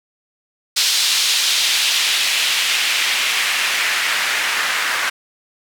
white noise with band-pass filter sweep, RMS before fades -18 dBFS, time 0.76-5.1 s, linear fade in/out 10 ms, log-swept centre 4100 to 1600 Hz, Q 1.5, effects none

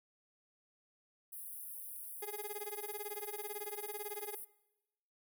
pink high-pass noise, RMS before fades -47 dBFS, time 1.32-4.45 s, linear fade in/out 10 ms, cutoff 9600 Hz, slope 96 dB/octave
30% pulse tone with tremolo, 415.7 Hz, G#4, 2 cents sharp, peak -37 dBFS, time 2.22-4.35 s, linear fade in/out 5 ms, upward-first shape sine, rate 18 Hz, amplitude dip 95%
effects noise-tail reverb RT60 1.0 s tail -21 dB re dry

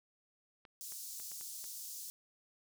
clicks, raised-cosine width 0.3 ms, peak -39 dBFS, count 6, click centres 0.652 / 0.922 / 1.199 / 1.317 / 1.411 / 1.642 s
pink high-pass noise, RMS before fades -46 dBFS, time 0.81-2.1 s, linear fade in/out 0 ms, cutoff 5400 Hz, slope 24 dB/octave
effects none

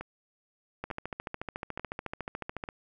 two click trains, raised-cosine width 0.5 ms, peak -20 / -23 dBFS, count 26 / 4, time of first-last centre 0.84-2.639 / 0.01-2.689 s, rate 13.9 / 1.12 Hz, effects none

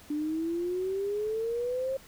sine exponential sweep, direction up, 293.7 to 540 Hz, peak -28 dBFS, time 0.1-1.97 s, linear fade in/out 5 ms, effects pink hiss -53 dBFS RMS until 2.07 s

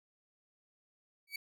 30% pulse tone with exponential growth, 2273 Hz, C#7, 43 cents sharp, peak -32 dBFS, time 1.27-1.36 s, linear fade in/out 5 ms, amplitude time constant 18 ms, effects none

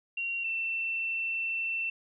sine tone pair in turn, 2750 / 2687 Hz, F7 / E7, -27 / +33 cents, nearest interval unison, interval 40 cents, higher first, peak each -30 / -29 dBFS, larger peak second, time 0.17-0.44 / 0.44-1.9 s, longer second, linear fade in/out 5 ms, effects none

